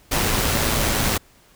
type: noise with amplitude modulation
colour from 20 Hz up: pink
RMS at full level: -19 dBFS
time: 0.11-1.18 s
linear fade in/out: 10 ms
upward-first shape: sine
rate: 111 Hz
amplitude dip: 35%
effects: pink hiss -54 dBFS RMS until 1.55 s